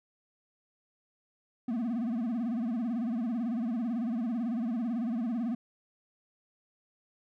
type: tone with vibrato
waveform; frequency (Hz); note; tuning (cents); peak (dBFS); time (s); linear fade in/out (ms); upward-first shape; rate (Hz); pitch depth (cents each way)
triangle; 233.6; A#3; +4; -27; 1.68-5.55; 5; sine; 18; 150
effects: none